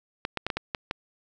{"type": "clicks", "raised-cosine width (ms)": 0.3, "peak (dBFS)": -12, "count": 7, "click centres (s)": [0.251, 0.373, 0.466, 0.502, 0.57, 0.748, 0.911], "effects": []}